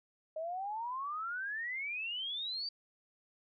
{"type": "exponential sweep", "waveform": "sine", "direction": "up", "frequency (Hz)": [619, 4684], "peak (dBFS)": -36, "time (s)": [0.36, 2.69], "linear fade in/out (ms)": 5, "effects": []}